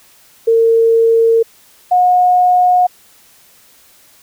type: tone pair in turn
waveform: sine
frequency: 455.9 / 723.7 Hz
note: A#4 / F#5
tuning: -39 / -39 cents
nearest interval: minor sixth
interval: 800 cents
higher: second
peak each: -7 dBFS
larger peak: neither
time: 0.47-1.43 / 1.91-2.87 s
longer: neither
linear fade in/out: 10 ms
effects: white hiss -47 dBFS RMS until 4.22 s